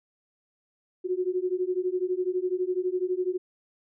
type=beating tone pair; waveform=sine; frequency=359.8 / 371.8 Hz; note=F#4 / F#4; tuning=-48 / +8 cents; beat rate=12 Hz; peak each=-28 dBFS; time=1.04-3.38 s; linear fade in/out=20 ms; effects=none